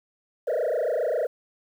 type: tone with frequency modulation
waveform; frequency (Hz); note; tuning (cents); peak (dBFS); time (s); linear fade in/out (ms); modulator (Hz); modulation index
sine; 554.4; C#5; 0; -20; 0.47-1.27; 10; 27.4; 3.5
effects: tanh soft clip ceiling -21 dBFS + 9-bit